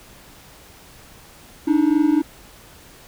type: tone pair together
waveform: triangle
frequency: 291.8 / 315.4 Hz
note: D4 / D#4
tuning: -11 / +24 cents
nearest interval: minor second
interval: 135 cents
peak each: -15 dBFS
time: 1.67-2.22 s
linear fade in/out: 10 ms
effects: pink hiss -46 dBFS RMS until 3.07 s